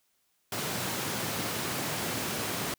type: high-pass noise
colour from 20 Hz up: pink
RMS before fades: -33 dBFS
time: 0.52-2.74 s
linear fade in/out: 2 ms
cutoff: 110 Hz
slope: 24 dB/octave
effects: white hiss -73 dBFS RMS until 2.78 s